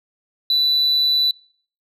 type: tone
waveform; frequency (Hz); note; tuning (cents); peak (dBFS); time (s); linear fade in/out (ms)
sine; 3975; B7; +10; -13; 0.5-1.31; 2
effects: noise-tail reverb RT60 0.5 s tail -24 dB re dry + tanh soft clip ceiling -12 dBFS